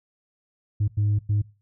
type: tone bursts at uneven times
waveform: sine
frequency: 103.83 Hz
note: G#2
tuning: in tune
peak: -17 dBFS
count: 3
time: 0.8-0.88 / 0.97-1.19 / 1.29-1.42 s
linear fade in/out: 10 ms
effects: noise-tail reverb RT60 0.3 s tail -20 dB re dry + tanh soft clip ceiling -17 dBFS